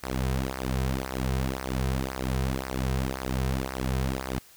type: tone with flanger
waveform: sawtooth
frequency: 65.41 Hz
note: C2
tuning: in tune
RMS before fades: -29 dBFS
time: 0.03-4.39 s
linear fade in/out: 5 ms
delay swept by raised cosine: 0.28 to 3.58 ms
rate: 1.9 Hz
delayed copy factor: -0.8
effects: white hiss -54 dBFS RMS until 4.56 s